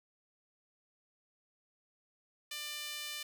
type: tone with high-pass filter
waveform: sawtooth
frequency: 595 Hz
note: D5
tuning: 22 cents sharp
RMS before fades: -42 dBFS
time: 2.51-3.23 s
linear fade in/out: 5 ms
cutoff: 2800 Hz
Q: 1.3
effects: none